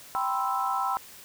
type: chord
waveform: sine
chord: C major seventh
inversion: second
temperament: equal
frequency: 784 / 987.8 / 1046.5 / 1318.5 Hz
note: G5 / B5 / C6 / E6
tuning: 0 / 0 / 0 / 0 cents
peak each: -30 / -31 / -32 / -30 dBFS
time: 0.15-0.97 s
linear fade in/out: 0 ms
effects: white hiss -48 dBFS RMS until 1.24 s